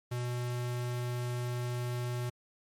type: tone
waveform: square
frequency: 122.4 Hz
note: B2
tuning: 15 cents flat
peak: -33 dBFS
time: 0.11-2.3 s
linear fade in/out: 10 ms
effects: MP3 64 kbps